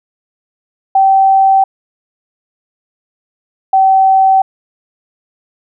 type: tone pair in turn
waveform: sine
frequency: 774 / 767.8 Hz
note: G5 / G5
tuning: -22 / -36 cents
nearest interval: unison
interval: 14 cents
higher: first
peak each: -5 dBFS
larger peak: neither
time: 0.95-1.64 / 3.73-4.42 s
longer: neither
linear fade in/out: 5 ms
effects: none